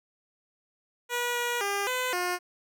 10% pulse tone with pitch steps, 483.6 / 481 / 401.8 / 506 / 357.5 Hz, B4 / B4 / G4 / B4 / F4, -36 / -46 / +43 / +42 / +41 cents, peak -19 dBFS, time 1.09-2.39 s, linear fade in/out 50 ms, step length 260 ms, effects none

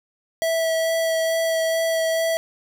square tone with vibrato, 653 Hz, E5, 17 cents flat, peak -20 dBFS, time 0.42-2.37 s, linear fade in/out 0 ms, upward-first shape sine, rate 2.3 Hz, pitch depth 10 cents each way, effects 8-bit

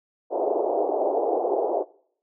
pink band-pass noise, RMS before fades -24 dBFS, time 0.3-1.85 s, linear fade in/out 50 ms, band 350 to 800 Hz, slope 48 dB/octave, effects noise-tail reverb RT60 0.6 s tail -22 dB re dry

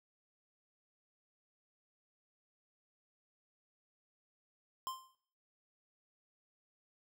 square tone with exponential decay, 1046.5 Hz, C6, in tune, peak -36 dBFS, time 4.87-5.15 s, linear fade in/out 0 ms, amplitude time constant 60 ms, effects noise-tail reverb RT60 0.6 s tail -17 dB re dry

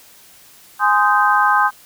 sine chord, Ab major seventh, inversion none, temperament just, 830.6 / 1038.3 / 1245.9 / 1557.4 Hz, Ab5 / C6 / Eb6 / G6, 0 / -14 / +2 / -12 cents, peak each -17 dBFS, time 0.79-1.71 s, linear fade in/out 50 ms, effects white hiss -46 dBFS RMS until 1.85 s

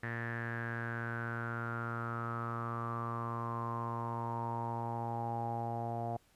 sawtooth tone with low-pass filter sweep, 116.54 Hz, A#2, in tune, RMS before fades -38 dBFS, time 0.03-6.17 s, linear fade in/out 5 ms, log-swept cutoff 1800 to 730 Hz, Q 9.6, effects pink hiss -69 dBFS RMS until 6.35 s + resampled to 32000 Hz

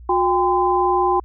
sine tone cluster, 361 / 798 / 1024 Hz, F#4 / G5 / C6, -43 / +31 / -38 cents, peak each -19 dBFS, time 0.09-1.2 s, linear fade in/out 5 ms, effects added 60 Hz sine -37 dBFS peak until 1.24 s

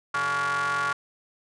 45% pulse ring-modulated tone, 138.59 Hz, C#3, in tune, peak -21 dBFS, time 0.14-0.93 s, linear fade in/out 5 ms, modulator 1270 Hz, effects resampled to 22050 Hz

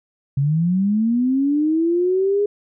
sine linear sweep, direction up, 133.8 to 415.3 Hz, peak -15 dBFS, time 0.37-2.46 s, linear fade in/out 5 ms, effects none

